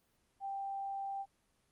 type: tone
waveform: sine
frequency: 787 Hz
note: G5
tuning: 7 cents sharp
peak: -37 dBFS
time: 0.4-1.26 s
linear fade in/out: 50 ms
effects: pink hiss -75 dBFS RMS until 1.71 s + Opus 24 kbps